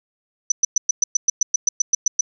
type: tone bursts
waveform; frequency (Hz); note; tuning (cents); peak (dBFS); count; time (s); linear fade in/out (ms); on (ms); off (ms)
sine; 5980; F#8; +17; -12; 14; 0.5-2.21; 5; 20; 110
effects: none